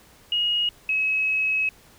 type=tone pair in turn; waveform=sine; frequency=2879 / 2565 Hz; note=F#7 / E7; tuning=-48 / -48 cents; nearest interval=major second; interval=200 cents; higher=first; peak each=-20 dBFS; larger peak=neither; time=0.32-0.69 / 0.89-1.69 s; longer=second; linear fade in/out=2 ms; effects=pink hiss -53 dBFS RMS until 1.98 s